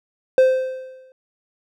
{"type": "tone with exponential decay", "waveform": "triangle", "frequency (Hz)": 519, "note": "C5", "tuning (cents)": -14, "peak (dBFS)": -6, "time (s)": [0.38, 1.12], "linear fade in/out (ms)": 1, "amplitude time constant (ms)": 160, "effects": []}